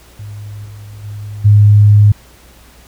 sine tone with level steps, 103.9 Hz, G#2, 1 cent sharp, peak -25 / -29 / -23 / -3 dBFS, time 0.19-2.12 s, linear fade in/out 5 ms, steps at 0.64 / 1.03 / 1.44 s, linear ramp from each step 20 ms, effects added 60 Hz sine -44 dBFS peak until 2.87 s + pink hiss -44 dBFS RMS until 2.87 s

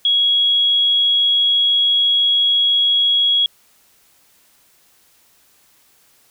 sine tone, 3322 Hz, G#7, in tune, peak -12 dBFS, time 0.05-3.46 s, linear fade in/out 2 ms, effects white hiss -55 dBFS RMS until 6.3 s

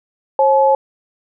sine tone pair together, 539.2 / 856 Hz, C#5 / A5, -48 / -48 cents, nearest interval minor sixth, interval 800 cents, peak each -12 dBFS, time 0.39-0.75 s, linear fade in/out 2 ms, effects none

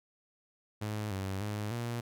sawtooth tone with pitch steps, 106.2 / 96.3 / 104.8 / 118.5 Hz, G#2 / G2 / G#2 / A#2, +39 / -30 / +16 / +29 cents, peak -30 dBFS, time 0.81-2.01 s, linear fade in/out 10 ms, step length 300 ms, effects none

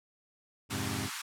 20% pulse chord, F minor, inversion none, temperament equal, 87.31 / 103.83 / 130.81 Hz, F2 / Ab2 / C3, 0 / 0 / 0 cents, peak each -36 / -32 / -34 dBFS, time 0.69-1.1 s, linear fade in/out 50 ms
pink high-pass noise, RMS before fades -39 dBFS, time 0.7-1.22 s, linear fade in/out 10 ms, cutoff 950 Hz, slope 48 dB/octave
effects low-pass 12000 Hz 12 dB/octave

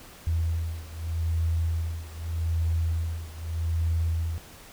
sine beating tone pair, 82 / 82.82 Hz, E2 / E2, -9 / +9 cents, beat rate 0.82 Hz, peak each -27 / -29 dBFS, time 0.27-4.38 s, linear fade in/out 0 ms, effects pink hiss -48 dBFS RMS until 4.72 s

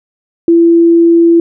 sine tone, 336.5 Hz, E4, 36 cents sharp, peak -3 dBFS, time 0.48-1.4 s, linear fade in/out 2 ms, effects none

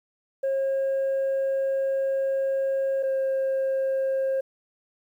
sine tone pair in turn, 540 / 534.4 Hz, C#5 / C5, -45 / +36 cents, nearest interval unison, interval 19 cents, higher first, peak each -20 dBFS, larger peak neither, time 0.43-3.03 / 3.03-4.41 s, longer first, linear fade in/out 10 ms, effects tanh soft clip ceiling -21 dBFS + 10-bit

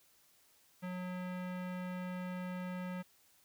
square tone with low-pass filter, 181.7 Hz, F#3, 31 cents flat, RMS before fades -41 dBFS, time 0.82-3.03 s, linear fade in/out 20 ms, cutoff 2200 Hz, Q 1.4, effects white hiss -68 dBFS RMS until 3.44 s

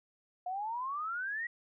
sine exponential sweep, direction up, 710 to 1938 Hz, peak -34 dBFS, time 0.46-1.47 s, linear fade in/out 5 ms, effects none

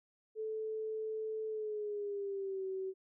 sine tone with pitch glide, 436.9 to 380.3 Hz, A4 to F#4, -12 to +48 cents, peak -36 dBFS, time 0.35-2.94 s, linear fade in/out 50 ms, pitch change -240 cents, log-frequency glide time 1.48-2.65 s, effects none

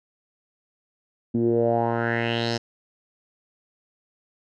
10% pulse tone with low-pass filter sweep, 116.54 Hz, A#2, in tune, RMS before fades -23 dBFS, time 1.34-2.58 s, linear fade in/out 10 ms, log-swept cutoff 260 to 5500 Hz, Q 4.2, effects none

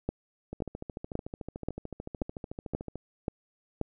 two click trains, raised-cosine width 2 ms, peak -24 / -16 dBFS, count 34 / 8, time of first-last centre 0.53-2.956 / 0.09-3.813 s, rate 13.6 / 1.88 Hz, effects none

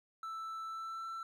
triangle tone with pitch glide, 1322 to 1337.4 Hz, E6 to E6, +5 to +25 cents, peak -38 dBFS, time 0.23-1.23 s, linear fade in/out 2 ms, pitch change +20 cents, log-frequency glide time 0.66-1.06 s, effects none

